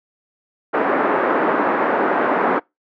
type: band-pass noise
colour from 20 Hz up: pink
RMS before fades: -18 dBFS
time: 0.73-2.6 s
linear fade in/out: 20 ms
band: 280 to 1600 Hz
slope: 24 dB/octave
effects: noise-tail reverb RT60 0.2 s tail -25 dB re dry